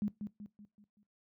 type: tone with echo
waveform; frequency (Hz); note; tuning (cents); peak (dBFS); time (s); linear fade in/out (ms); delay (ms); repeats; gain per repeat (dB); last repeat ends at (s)
sine; 207.7; G#3; 0; -30; 0.02-0.08; 0; 190; 5; -7; 1.03
effects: noise-tail reverb RT60 0.2 s tail -19 dB re dry + high-pass 80 Hz 12 dB/octave